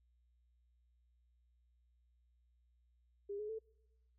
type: tone with pitch steps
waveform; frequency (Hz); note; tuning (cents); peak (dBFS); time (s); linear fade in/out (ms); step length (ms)
sine; 403.7 / 422.5 / 442.3; G#4 / G#4 / A4; -49 / +30 / +9; -40; 3.29-3.59; 10; 100
effects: noise-tail reverb RT60 0.9 s tail -25 dB re dry + added 60 Hz sine -70 dBFS peak until 4.18 s